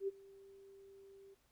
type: tone with ADSR envelope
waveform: sine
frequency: 392 Hz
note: G4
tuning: in tune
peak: -33 dBFS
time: 0-1.35 s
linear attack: 78 ms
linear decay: 26 ms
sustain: -23 dB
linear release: 20 ms
effects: pink hiss -75 dBFS RMS until 1.51 s